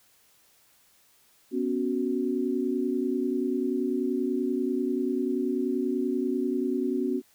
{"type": "chord", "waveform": "sine", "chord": "B suspended second", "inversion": "none", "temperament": "equal", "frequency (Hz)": [246.9, 277.2, 370], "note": ["B3", "C#4", "F#4"], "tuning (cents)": [0, 0, 0], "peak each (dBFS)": -29, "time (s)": [1.51, 7.22], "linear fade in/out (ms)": 50, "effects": ["white hiss -62 dBFS RMS until 7.34 s"]}